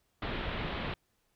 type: low-pass noise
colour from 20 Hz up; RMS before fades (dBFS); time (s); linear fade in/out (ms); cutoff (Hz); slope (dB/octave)
pink; -36; 0.22-0.94; 2; 3800; 48
effects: pink hiss -75 dBFS RMS until 1.35 s